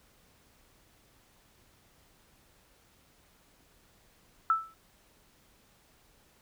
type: tone with exponential decay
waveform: sine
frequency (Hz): 1318.5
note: E6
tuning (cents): 0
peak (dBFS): -19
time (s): 4.5-4.74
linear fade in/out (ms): 1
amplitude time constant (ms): 51
effects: pink hiss -64 dBFS RMS until 6.41 s